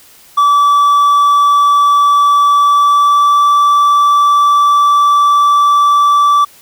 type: tone with pitch glide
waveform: triangle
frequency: 1154 to 1160.7 Hz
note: D6 to D6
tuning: -31 to -21 cents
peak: -4 dBFS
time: 0.37-6.45 s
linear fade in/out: 10 ms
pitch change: +10 cents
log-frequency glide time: 2.57-3.43 s
effects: white hiss -42 dBFS RMS until 6.61 s